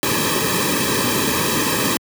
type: noise with comb filter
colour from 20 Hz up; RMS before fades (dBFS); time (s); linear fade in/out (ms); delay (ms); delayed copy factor
pink; -19; 0.03-1.97; 0; 1.4; -1
effects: high-pass 100 Hz 12 dB/octave